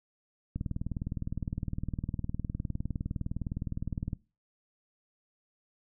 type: click train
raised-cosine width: 5 ms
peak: -21 dBFS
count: 71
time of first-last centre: 0.56-4.131 s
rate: 19.6 Hz
effects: noise-tail reverb RT60 0.3 s tail -20 dB re dry